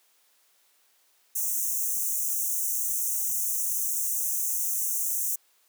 white high-pass noise, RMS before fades -28 dBFS, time 1.35-5.36 s, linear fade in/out 10 ms, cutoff 5900 Hz, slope 96 dB/octave, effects white hiss -65 dBFS RMS until 5.68 s + high-pass 400 Hz 12 dB/octave

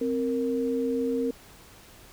sine tone pair together, 261.8 / 465 Hz, C4 / A#4, +1 / -4 cents, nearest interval minor seventh, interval 995 cents, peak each -27 dBFS, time 0.01-1.31 s, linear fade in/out 5 ms, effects pink hiss -51 dBFS RMS until 2.12 s

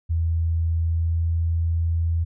sine tone with pitch glide, 82.5 to 83.12 Hz, E2 to E2, +2 to +15 cents, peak -19 dBFS, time 0.09-2.25 s, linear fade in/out 20 ms, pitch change +13 cents, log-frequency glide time 0.8-1.27 s, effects none

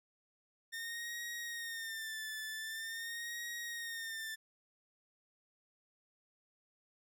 sawtooth tone with vibrato, 1818 Hz, A#6, 44 cents flat, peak -37 dBFS, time 0.72-4.36 s, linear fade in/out 20 ms, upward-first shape sine, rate 0.45 Hz, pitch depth 67 cents each way, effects 13-bit

